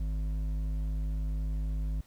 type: tone with hard clipping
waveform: sine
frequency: 51.91 Hz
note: G#1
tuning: in tune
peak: -31 dBFS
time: 0-2.01 s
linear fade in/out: 5 ms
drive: 8 dB
effects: pink hiss -63 dBFS RMS until 2.06 s